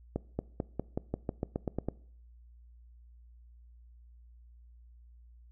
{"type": "accelerating click train", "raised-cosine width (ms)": 2, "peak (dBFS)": -18, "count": 12, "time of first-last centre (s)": [0.16, 1.886], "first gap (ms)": 230, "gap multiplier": 0.92, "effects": ["noise-tail reverb RT60 0.6 s tail -22 dB re dry", "added 59 Hz sine -53 dBFS peak until 5.51 s"]}